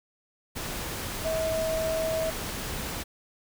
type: tone in noise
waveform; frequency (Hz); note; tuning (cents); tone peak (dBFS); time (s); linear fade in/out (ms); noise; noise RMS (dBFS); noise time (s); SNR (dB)
sine; 643; E5; -43; -26; 1.24-2.31; 20; pink; -34; 0.55-3.04; +5
effects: none